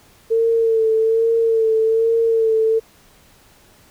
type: tone with vibrato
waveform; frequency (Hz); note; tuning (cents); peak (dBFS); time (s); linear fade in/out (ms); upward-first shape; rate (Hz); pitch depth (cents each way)
sine; 450; A4; +39; -13; 0.3-2.8; 20; sine; 1.2; 30
effects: pink hiss -51 dBFS RMS until 3.9 s